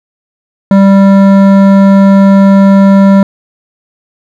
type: tone with hard clipping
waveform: sine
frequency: 196 Hz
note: G3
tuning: in tune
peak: -3 dBFS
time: 0.71-3.23 s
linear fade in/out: 2 ms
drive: 13 dB
effects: none